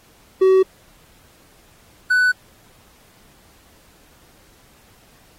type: tone pair in turn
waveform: triangle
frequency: 378.6 / 1493.1 Hz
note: F#4 / F#6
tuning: +40 / +15 cents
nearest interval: 2 octaves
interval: 2375 cents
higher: second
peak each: -8 / -11 dBFS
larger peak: first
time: 0.41-0.63 / 2.1-2.32 s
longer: neither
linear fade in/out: 10 ms
effects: pink hiss -53 dBFS RMS until 5.38 s + AAC 48 kbps